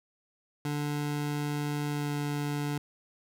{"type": "tone with pitch glide", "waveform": "25% pulse", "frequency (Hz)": [146.83, 145.82], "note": ["D3", "D3"], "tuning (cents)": [0, -12], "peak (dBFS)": -26, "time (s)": [0.65, 2.78], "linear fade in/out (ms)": 2, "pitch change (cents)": -12, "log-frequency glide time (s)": [1.88, 2.11], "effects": []}